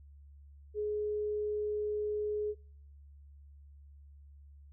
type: tone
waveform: sine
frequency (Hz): 420.4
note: G#4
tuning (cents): +21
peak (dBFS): -31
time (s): 0.74-2.55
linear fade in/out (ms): 50
effects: noise-tail reverb RT60 0.6 s tail -26 dB re dry + added 71 Hz sine -52 dBFS peak until 4.72 s